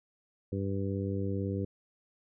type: harmonic tone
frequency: 98 Hz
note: G2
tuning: in tune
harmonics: 1 / 2 / 3 / 4 / 5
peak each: -33 / -36 / -38 / -39 / -40 dBFS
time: 0.52-1.65 s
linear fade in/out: 5 ms
effects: none